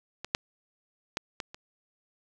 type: clicks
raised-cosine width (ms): 0.2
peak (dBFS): -19 / -7 / -12 / -16 / -25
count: 5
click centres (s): 0.246 / 0.349 / 1.171 / 1.402 / 1.545
effects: none